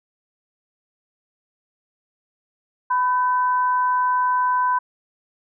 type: tone pair together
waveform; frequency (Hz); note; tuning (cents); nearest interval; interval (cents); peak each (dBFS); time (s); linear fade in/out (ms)
sine; 998 / 1530.4; B5 / G6; +18 / -42; perfect fifth; 740; -17 / -27; 2.9-4.79; 10
effects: none